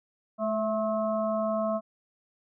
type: harmonic tone with a mistuned harmonic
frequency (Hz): 215.7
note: A3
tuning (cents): -34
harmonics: 1 / 3 / 5 / 6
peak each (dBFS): -31 / -27 / -35 / -39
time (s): 0.38-1.81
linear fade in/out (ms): 50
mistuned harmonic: 3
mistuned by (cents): +29
effects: none